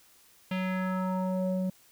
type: tone with low-pass filter sweep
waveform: square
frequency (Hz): 186.1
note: F#3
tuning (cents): +10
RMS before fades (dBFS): -30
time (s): 0.51-1.7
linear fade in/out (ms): 5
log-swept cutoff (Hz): 2900 to 390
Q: 2.5
effects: white hiss -60 dBFS RMS until 1.91 s